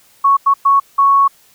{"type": "tone bursts at uneven times", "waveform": "sine", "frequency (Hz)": 1108.7, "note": "C#6", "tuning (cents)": 0, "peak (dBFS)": -7, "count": 4, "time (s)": [[0.24, 0.37], [0.46, 0.54], [0.65, 0.8], [0.98, 1.28]], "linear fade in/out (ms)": 10, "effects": ["white hiss -50 dBFS RMS until 1.54 s"]}